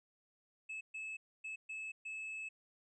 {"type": "tone bursts at uneven times", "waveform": "triangle", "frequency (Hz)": 2600, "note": "E7", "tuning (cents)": -24, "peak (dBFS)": -40, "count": 5, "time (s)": [[0.69, 0.81], [0.94, 1.17], [1.44, 1.56], [1.69, 1.92], [2.05, 2.49]], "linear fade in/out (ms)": 10, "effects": ["resampled to 24000 Hz"]}